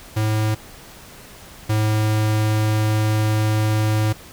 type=tone pair in turn; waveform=square; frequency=108.2 / 107.76 Hz; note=A2 / A2; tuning=-29 / -36 cents; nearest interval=unison; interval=7 cents; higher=first; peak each=-18 / -17 dBFS; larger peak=second; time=0.16-0.55 / 1.69-4.13 s; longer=second; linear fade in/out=10 ms; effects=pink hiss -42 dBFS RMS until 4.32 s